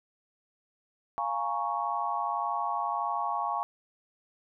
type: chord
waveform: sine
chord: Bb minor seventh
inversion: second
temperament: equal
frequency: 698.5 / 830.6 / 932.3 / 1108.7 Hz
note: F5 / Ab5 / Bb5 / Db6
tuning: 0 / 0 / 0 / 0 cents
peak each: -35 / -33 / -35 / -32 dBFS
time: 1.18-3.63 s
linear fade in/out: 0 ms
effects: none